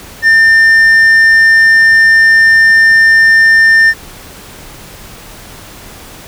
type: tone with tanh clipping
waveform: sine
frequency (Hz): 1800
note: A6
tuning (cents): +39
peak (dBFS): -4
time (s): 0.22-3.94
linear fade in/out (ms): 50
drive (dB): 5
effects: pink hiss -32 dBFS RMS until 6.27 s